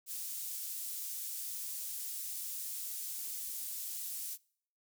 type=high-pass noise; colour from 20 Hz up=pink; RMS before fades=-41 dBFS; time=0.06-4.38 s; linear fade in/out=50 ms; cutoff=9000 Hz; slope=12 dB/octave; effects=noise-tail reverb RT60 0.6 s tail -25 dB re dry